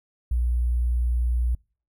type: tone with sample-and-hold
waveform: sine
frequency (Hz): 60.2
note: B1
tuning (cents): -44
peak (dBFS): -20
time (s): 0.31-1.55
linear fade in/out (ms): 5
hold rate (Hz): 11025
effects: noise-tail reverb RT60 0.4 s tail -26 dB re dry